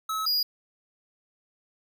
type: tone pair in turn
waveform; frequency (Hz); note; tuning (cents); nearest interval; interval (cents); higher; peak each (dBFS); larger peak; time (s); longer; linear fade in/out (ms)
square; 1292 / 4878; E6 / D#8; -35 / -35; octave + major seventh; 2300; second; -28 / -23; second; 0.09-0.26 / 0.26-0.43; neither; 5
effects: none